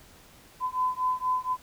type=beating tone pair; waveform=sine; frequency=1012 / 1016.2 Hz; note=B5 / B5; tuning=+42 / +49 cents; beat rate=4.2 Hz; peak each=-28 dBFS; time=0.6-1.57 s; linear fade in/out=50 ms; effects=pink hiss -54 dBFS RMS until 1.62 s